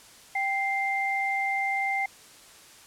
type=tone pair together; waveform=sine; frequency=784 / 2093 Hz; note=G5 / C7; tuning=0 / 0 cents; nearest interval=octave + perfect fourth; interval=1700 cents; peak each=-28 / -27 dBFS; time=0.35-2.06 s; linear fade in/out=5 ms; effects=white hiss -51 dBFS RMS until 2.86 s + low-pass 10000 Hz 12 dB/octave